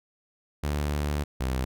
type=tone pair in turn; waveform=sawtooth; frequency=73.42 / 64.57 Hz; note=D2 / C2; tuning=0 / -22 cents; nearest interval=major second; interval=222 cents; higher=first; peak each=-22 dBFS; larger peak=neither; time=0.63-1.24 / 1.4-1.65 s; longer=first; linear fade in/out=10 ms; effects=none